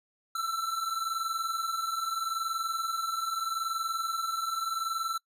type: tone pair together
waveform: square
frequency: 1321 / 1341.8 Hz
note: E6 / E6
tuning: +3 / +30 cents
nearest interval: unison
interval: 27 cents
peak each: -36 / -32 dBFS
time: 0.35-5.18 s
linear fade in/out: 5 ms
effects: noise-tail reverb RT60 0.1 s tail -23 dB re dry + resampled to 32000 Hz

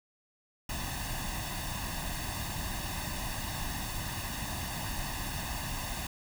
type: noise with comb filter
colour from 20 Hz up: pink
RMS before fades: -36 dBFS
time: 0.69-6.07 s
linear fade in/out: 5 ms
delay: 1.1 ms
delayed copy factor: +0.75
effects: none

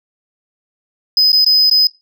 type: tone with dropouts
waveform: sine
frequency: 5030 Hz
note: D#8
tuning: 18 cents sharp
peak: -5 dBFS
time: 1.17-1.87 s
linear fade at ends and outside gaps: 2 ms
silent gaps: 1.319-1.329 / 1.446-1.463 / 1.698-1.712 s
effects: noise-tail reverb RT60 0.2 s tail -18 dB re dry + tanh soft clip ceiling -7 dBFS

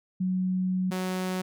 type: tone pair in turn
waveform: sine / sawtooth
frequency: 185 / 185 Hz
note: F#3 / F#3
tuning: 0 / 0 cents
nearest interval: unison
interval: 0 cents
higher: neither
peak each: -24 dBFS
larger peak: neither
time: 0.2-0.91 / 0.91-1.42 s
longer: first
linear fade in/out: 10 ms
effects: none

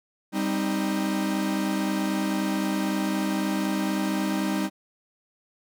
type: chord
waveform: 45% pulse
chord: C minor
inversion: second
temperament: equal with one note detuned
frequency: 197.7 / 261.6 / 311.1 Hz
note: G3 / C4 / Eb4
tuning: +15 / 0 / 0 cents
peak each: -27 / -32 / -28 dBFS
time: 0.32-4.7 s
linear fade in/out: 50 ms
effects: none

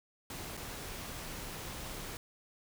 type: noise with dropouts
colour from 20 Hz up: pink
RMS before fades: -43 dBFS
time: 0.3-2.17 s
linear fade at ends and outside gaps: 1 ms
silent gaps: 0.569-0.574 s
effects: none

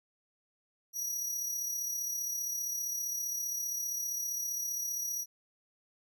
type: tone with amplitude modulation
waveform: sawtooth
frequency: 5790 Hz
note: F#8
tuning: 38 cents flat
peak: -29 dBFS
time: 0.93-5.26 s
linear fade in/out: 50 ms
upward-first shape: sine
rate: 35.2 Hz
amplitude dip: 40%
effects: none

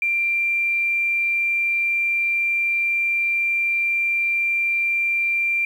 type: tone with quantisation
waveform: sine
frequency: 2369 Hz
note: D7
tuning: 14 cents sharp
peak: -18 dBFS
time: 0.02-5.65 s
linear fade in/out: 2 ms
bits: 8
effects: none

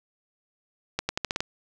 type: accelerating click train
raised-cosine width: 0.2 ms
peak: -9 dBFS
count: 7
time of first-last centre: 0.99-1.405 s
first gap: 100 ms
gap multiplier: 0.85
effects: none

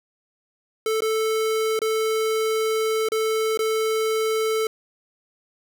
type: tone with dropouts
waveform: square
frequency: 440 Hz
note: A4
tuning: in tune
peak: -21 dBFS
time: 0.86-4.67 s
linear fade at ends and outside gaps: 2 ms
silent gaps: 1.006-1.02 / 1.791-1.817 / 3.087-3.119 / 3.574-3.591 s
effects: none

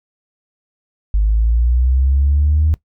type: linear sweep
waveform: sine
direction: up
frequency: 50.4 to 78.9 Hz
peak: -10 dBFS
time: 1.14-2.74 s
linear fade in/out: 0 ms
effects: noise-tail reverb RT60 0.1 s tail -19 dB re dry + tanh soft clip ceiling -6 dBFS

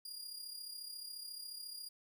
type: tone with amplitude modulation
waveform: sawtooth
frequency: 4831 Hz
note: D8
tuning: 48 cents sharp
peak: -40 dBFS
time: 0.05-1.89 s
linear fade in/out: 5 ms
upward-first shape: sine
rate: 34.2 Hz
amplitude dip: 55%
effects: 12-bit

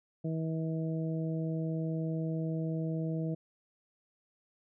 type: harmonic tone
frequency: 160.8 Hz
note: E3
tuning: 43 cents flat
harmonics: 1 / 2 / 3 / 4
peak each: -32 / -38 / -42 / -44 dBFS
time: 0.24-3.35 s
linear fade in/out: 10 ms
effects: none

